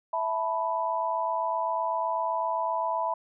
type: chord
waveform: sine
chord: E suspended fourth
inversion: none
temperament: equal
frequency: 659.3 / 880 / 987.8 Hz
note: E5 / A5 / B5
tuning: 0 / 0 / 0 cents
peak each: -31 / -32 / -28 dBFS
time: 0.13-3.14 s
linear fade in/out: 5 ms
effects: none